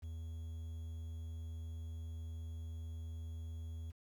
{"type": "tone with quantisation", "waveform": "triangle", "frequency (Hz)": 81.4, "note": "E2", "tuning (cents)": -21, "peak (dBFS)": -40, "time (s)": [0.02, 3.92], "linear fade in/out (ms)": 20, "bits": 11, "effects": []}